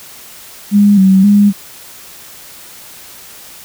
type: tone with vibrato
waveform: sine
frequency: 197.4 Hz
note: G3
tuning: 12 cents sharp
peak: -4 dBFS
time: 0.71-1.53 s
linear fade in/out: 50 ms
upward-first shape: square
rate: 1.9 Hz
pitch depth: 59 cents each way
effects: white hiss -35 dBFS RMS until 3.64 s